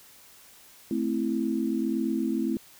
sine chord, A minor, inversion none, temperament equal, 220 / 261.6 / 329.6 Hz, A3 / C4 / E4, 0 / 0 / 0 cents, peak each -29 dBFS, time 0.91-2.57 s, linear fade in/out 2 ms, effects white hiss -53 dBFS RMS until 2.79 s

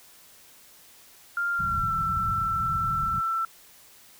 sine tone with pitch glide, 1396.9 to 1336.1 Hz, F6 to E6, 0 to +23 cents, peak -24 dBFS, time 1.37-3.45 s, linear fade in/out 2 ms, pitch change -77 cents, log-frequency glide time 1.52-1.93 s
white low-pass noise, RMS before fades -34 dBFS, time 1.59-3.21 s, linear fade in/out 5 ms, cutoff 180 Hz, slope 48 dB/octave
effects white hiss -53 dBFS RMS until 4.19 s

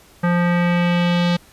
square tone with low-pass filter sweep, 174.61 Hz, F3, in tune, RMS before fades -17 dBFS, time 0.23-1.37 s, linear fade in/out 10 ms, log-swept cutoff 1600 to 4000 Hz, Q 2.2, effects pink hiss -49 dBFS RMS until 1.52 s + resampled to 32000 Hz

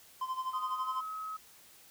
triangle tone with tremolo, 1035 Hz, C6, 19 cents flat, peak -29 dBFS, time 0.21-1.01 s, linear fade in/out 5 ms, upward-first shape sine, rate 12 Hz, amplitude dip 75%
sine tone with pitch glide, 1244.5 to 1278.7 Hz, D#6 to D#6, 0 to +47 cents, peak -37 dBFS, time 0.53-1.37 s, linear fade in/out 10 ms, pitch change +47 cents, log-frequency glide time 0.73-0.91 s
effects white hiss -58 dBFS RMS until 1.9 s

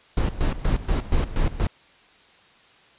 brown noise with tremolo, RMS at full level -20 dBFS, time 0.17-1.67 s, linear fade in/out 2 ms, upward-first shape square, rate 4.2 Hz, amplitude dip 80%, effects white hiss -54 dBFS RMS until 2.98 s + resampled to 8000 Hz

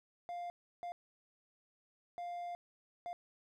triangle tone bursts at uneven times, 700 Hz, F5, 4 cents sharp, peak -38 dBFS, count 4, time 0.29-0.5 / 0.83-0.92 / 2.18-2.55 / 3.06-3.13 s, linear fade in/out 0 ms, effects none

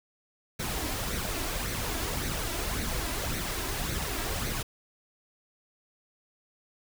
pink noise with flanger, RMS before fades -32 dBFS, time 0.59-4.63 s, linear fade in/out 10 ms, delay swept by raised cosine 0.48 to 3.08 ms, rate 1.8 Hz, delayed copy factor +0.55, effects none

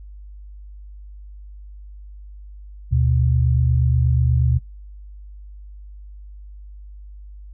sine tone pair together, 75.6 / 123.92 Hz, D#2 / B2, -49 / +6 cents, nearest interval major sixth, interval 855 cents, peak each -17 dBFS, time 2.91-4.59 s, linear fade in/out 20 ms, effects noise-tail reverb RT60 0.2 s tail -24 dB re dry + added 50 Hz sine -36 dBFS peak until 7.53 s

